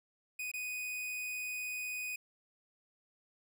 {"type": "tone with dropouts", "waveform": "45% pulse", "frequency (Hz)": 2489, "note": "D#7", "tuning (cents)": 0, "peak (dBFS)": -37, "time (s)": [0.39, 2.16], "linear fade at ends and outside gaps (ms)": 5, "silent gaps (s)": [0.516, 0.537], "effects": []}